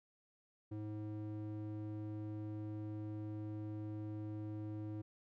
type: tone with band-pass filter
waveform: square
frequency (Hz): 106.4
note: G#2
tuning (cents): +42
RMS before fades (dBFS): -44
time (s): 0.71-5.02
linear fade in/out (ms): 10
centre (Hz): 230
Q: 8.1
effects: none